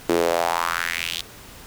sawtooth tone with high-pass filter sweep, 84.7 Hz, E2, 48 cents sharp, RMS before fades -23 dBFS, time 0.09-1.21 s, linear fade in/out 0 ms, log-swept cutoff 340 to 3600 Hz, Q 3.3, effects pink hiss -43 dBFS RMS until 1.66 s

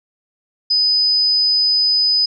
sine tone, 5000 Hz, D#8, 8 cents sharp, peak -12 dBFS, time 0.7-2.26 s, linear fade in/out 10 ms, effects none

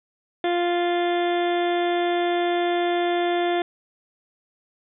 harmonic tone, 349.2 Hz, F4, in tune, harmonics 1 / 2 / 3 / 4 / 5 / 6 / 7 / 8 / 9 / 10, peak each -22 / -24 / -38 / -37 / -34 / -36 / -42 / -46 / -41 / -36 dBFS, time 0.44-3.62 s, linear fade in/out 2 ms, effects none

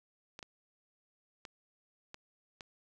clicks, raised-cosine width 0.2 ms, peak -28 dBFS, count 5, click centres 0.391 / 0.428 / 1.452 / 2.144 / 2.608 s, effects none

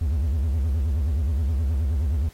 triangle tone with vibrato, 73.42 Hz, D2, in tune, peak -18 dBFS, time 0.01-2.29 s, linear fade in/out 5 ms, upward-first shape sine, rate 9.5 Hz, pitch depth 240 cents each way, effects pink hiss -53 dBFS RMS until 2.33 s + AAC 48 kbps

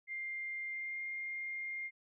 sine tone with pitch glide, 2100 to 2117 Hz, C7 to C7, +6 to +20 cents, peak -38 dBFS, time 0.07-1.91 s, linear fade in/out 50 ms, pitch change +14 cents, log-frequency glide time 0.67-1 s, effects none

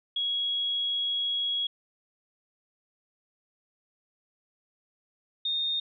sine tone pair in turn, 3322 / 3672 Hz, G#7 / A#7, 0 / -27 cents, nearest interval major second, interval 173 cents, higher second, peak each -26 dBFS, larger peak neither, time 0.16-1.67 / 5.45-5.8 s, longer first, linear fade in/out 5 ms, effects none

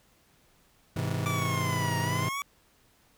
40% pulse chord, Ab augmented, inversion none, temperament just, 103.83 / 129.78 / 162.23 Hz, Ab2 / C3 / E3, 0 / -14 / -27 cents, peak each -32 dBFS, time 0.96-2.29 s, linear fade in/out 5 ms
25% pulse exponential two-way sweep, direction down then up, 1174.7 to 932.3 to 1146 Hz, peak -27 dBFS, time 1.26-2.42 s, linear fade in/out 0 ms, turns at 1.99 s
effects pink hiss -64 dBFS RMS until 3.17 s

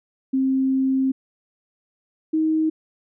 sine tone pair in turn, 265.1 / 315.3 Hz, C4 / D#4, +23 / +23 cents, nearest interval minor third, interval 300 cents, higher second, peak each -17 dBFS, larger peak neither, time 0.33-1.12 / 2.33-2.7 s, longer first, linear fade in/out 10 ms, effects none

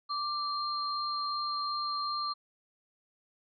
sine tone pair together, 1174.7 / 4186 Hz, D6 / C8, 0 / 0 cents, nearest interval octave + minor seventh, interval 2200 cents, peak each -32 / -36 dBFS, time 0.09-2.34 s, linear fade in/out 20 ms, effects none

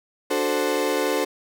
35% pulse chord, D dominant seventh, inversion none, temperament equal with one note detuned, 295.5 / 370 / 440 / 523.3 Hz, D4 / F#4 / A4 / C5, +11 / 0 / 0 / 0 cents, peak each -26 / -26 / -24 / -24 dBFS, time 0.3-1.25 s, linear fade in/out 10 ms, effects none

